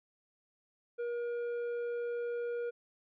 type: tone with tanh clipping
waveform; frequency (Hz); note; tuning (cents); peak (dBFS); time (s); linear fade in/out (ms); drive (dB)
sine; 476.3; A#4; +37; -35; 0.98-2.71; 20; 7
effects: none